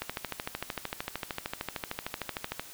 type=click train; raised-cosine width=0.3 ms; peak=-16 dBFS; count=35; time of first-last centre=0.02-2.596 s; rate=13.2 Hz; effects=white hiss -48 dBFS RMS until 2.73 s